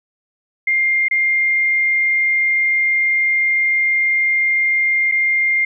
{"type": "tone with dropouts", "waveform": "sine", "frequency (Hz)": 2111, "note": "C7", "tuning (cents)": 15, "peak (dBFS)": -13, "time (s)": [0.67, 5.65], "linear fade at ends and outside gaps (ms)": 5, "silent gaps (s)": [[1.084, 1.11], [5.115, 5.12]], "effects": []}